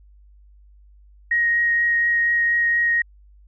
sine tone with vibrato, 1879 Hz, A#6, 13 cents sharp, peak -16 dBFS, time 1.31-3.02 s, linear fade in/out 5 ms, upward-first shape triangle, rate 4.2 Hz, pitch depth 10 cents each way, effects added 50 Hz sine -47 dBFS peak until 3.47 s

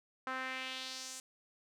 sawtooth tone with band-pass filter sweep, 260 Hz, C4, 11 cents flat, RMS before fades -42 dBFS, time 0.27-1.2 s, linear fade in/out 2 ms, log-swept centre 1300 to 7900 Hz, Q 2.1, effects none

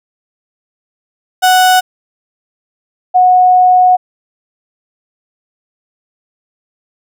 35% pulse / sine tone pair in turn, 740 / 731.9 Hz, F#5 / F#5, 0 / -19 cents, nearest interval unison, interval 19 cents, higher first, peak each -4 dBFS, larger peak neither, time 1.42-1.81 / 3.14-3.97 s, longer second, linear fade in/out 20 ms, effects none

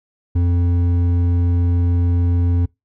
triangle tone with hard clipping, 87.31 Hz, F2, in tune, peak -15 dBFS, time 0.35-2.66 s, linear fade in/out 10 ms, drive 11 dB, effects noise-tail reverb RT60 0.2 s tail -25 dB re dry

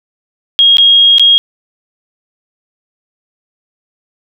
sine tone with dropouts, 3267 Hz, G#7, 29 cents flat, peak -3 dBFS, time 0.59-1.38 s, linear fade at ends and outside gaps 0 ms, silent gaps 0.77-0.783 / 1.183-1.196 s, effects none

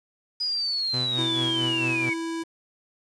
sine linear sweep, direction down, 4978 to 2200 Hz, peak -24 dBFS, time 0.4-2.14 s, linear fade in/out 10 ms
sawtooth tone with tremolo, 125 Hz, B2, 21 cents sharp, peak -24 dBFS, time 0.93-2.1 s, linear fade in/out 10 ms, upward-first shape sine, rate 4.5 Hz, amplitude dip 55%
square tone, 329.6 Hz, E4, in tune, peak -29 dBFS, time 1.17-2.44 s, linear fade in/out 20 ms
effects resampled to 22050 Hz + 8-bit

